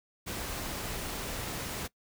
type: noise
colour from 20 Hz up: pink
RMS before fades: -37 dBFS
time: 0.26-1.88 s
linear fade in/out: 20 ms
effects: noise-tail reverb RT60 0.1 s tail -21 dB re dry